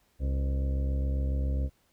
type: harmonic tone with a mistuned harmonic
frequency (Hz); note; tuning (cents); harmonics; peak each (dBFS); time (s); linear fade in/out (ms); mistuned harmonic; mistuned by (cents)
67.3; C2; +49; 1 / 2 / 3 / 4 / 5 / 6 / 7 / 8 / 9; -26 / -37 / -45 / -41 / -51 / -54 / -52 / -45 / -50; 0.19-1.7; 50; 8; -76
effects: pink hiss -69 dBFS RMS until 1.92 s